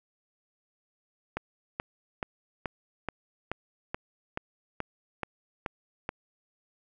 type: click train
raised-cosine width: 0.5 ms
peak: -16 dBFS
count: 12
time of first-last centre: 1.37-6.091 s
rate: 2.33 Hz
effects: none